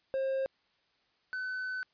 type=tone pair in turn; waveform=triangle; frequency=534 / 1510.4 Hz; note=C5 / F#6; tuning=+35 / +35 cents; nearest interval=octave + tritone; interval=1800 cents; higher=second; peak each=-27 / -32 dBFS; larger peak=first; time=0.14-0.46 / 1.33-1.83 s; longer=second; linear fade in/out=0 ms; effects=white hiss -72 dBFS RMS until 1.93 s + resampled to 11025 Hz